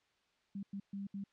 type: tone bursts at uneven times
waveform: sine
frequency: 198.3 Hz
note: G3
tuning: 20 cents sharp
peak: -39 dBFS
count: 4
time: 0.55-0.63 / 0.73-0.8 / 0.93-1.07 / 1.14-1.24 s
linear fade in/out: 5 ms
effects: white hiss -75 dBFS RMS until 1.32 s + low-pass 4000 Hz 12 dB/octave